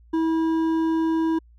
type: tone with hard clipping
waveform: triangle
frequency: 324 Hz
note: E4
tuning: 30 cents flat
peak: -21 dBFS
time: 0.13-1.39 s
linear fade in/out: 10 ms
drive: 11 dB
effects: added 58 Hz sine -49 dBFS peak until 1.58 s